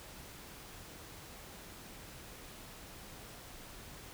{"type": "silence", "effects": ["pink hiss -51 dBFS RMS until 4.13 s"]}